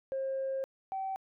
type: tone pair in turn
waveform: sine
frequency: 535 / 769.4 Hz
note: C5 / G5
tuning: +38 / -33 cents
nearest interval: tritone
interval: 629 cents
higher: second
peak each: -30 / -32 dBFS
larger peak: first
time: 0.12-0.64 / 0.92-1.16 s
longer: first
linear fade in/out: 0 ms
effects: tanh soft clip ceiling -28 dBFS